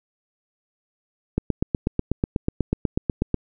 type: click train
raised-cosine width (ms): 3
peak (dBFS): -7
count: 17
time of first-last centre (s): 1.38-3.343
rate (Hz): 8.15
effects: none